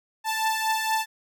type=beating tone pair; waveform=sawtooth; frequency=880 / 884.3 Hz; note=A5 / A5; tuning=0 / +8 cents; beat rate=4.3 Hz; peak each=-21 / -25 dBFS; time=0.24-1.06 s; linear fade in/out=50 ms; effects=none